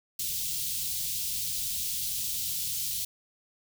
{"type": "band-stop noise", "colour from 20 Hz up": "white", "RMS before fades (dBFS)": -32, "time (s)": [0.19, 3.05], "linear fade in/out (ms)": 5, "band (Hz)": [160, 3200], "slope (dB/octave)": 24, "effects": []}